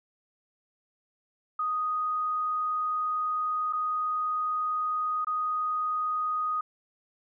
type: tone with dropouts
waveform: sine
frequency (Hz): 1244.5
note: D#6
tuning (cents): 0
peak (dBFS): -26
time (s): 1.59-6.61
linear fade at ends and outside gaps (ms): 5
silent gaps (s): 3.727-3.732 / 5.247-5.269
effects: none